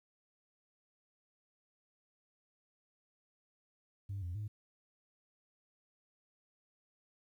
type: tone with pitch steps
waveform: sine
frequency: 99 / 87.6 / 105.4 Hz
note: G2 / F2 / G#2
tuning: +18 / +6 / +26 cents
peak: -36 dBFS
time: 4.09-4.48 s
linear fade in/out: 10 ms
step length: 130 ms
effects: tanh soft clip ceiling -35 dBFS + 12-bit